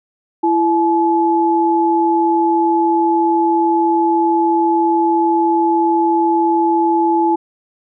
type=tone pair together; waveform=sine; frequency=335 / 856.9 Hz; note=E4 / A5; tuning=+28 / -46 cents; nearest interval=octave + major third; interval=1626 cents; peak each=-14 dBFS; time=0.43-7.36 s; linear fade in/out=10 ms; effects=none